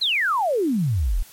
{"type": "exponential sweep", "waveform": "sine", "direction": "down", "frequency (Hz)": [4244, 33.05], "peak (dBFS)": -18, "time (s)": [0.01, 1.23], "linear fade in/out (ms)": 10, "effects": ["white hiss -47 dBFS RMS until 1.32 s", "MP3 64 kbps"]}